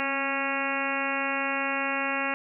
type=harmonic tone with a mistuned harmonic; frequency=275 Hz; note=C#4; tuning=14 cents flat; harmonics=1 / 2 / 3 / 4 / 5 / 6 / 7 / 8 / 9 / 10; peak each=-35 / -35 / -35 / -35 / -35 / -35 / -35 / -35 / -35 / -35 dBFS; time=0-2.34 s; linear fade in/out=0 ms; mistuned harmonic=1; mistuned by=-39 cents; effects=none